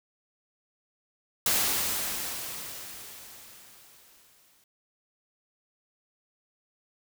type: noise with exponential decay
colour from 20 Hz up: white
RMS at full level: -24 dBFS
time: 1.46-4.64 s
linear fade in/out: 2 ms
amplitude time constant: 690 ms
effects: none